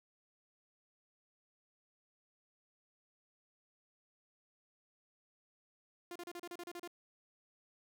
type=tone bursts; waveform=sawtooth; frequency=349.3 Hz; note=F4; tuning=in tune; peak=-40 dBFS; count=10; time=6.11-6.876 s; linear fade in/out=2 ms; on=46 ms; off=34 ms; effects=none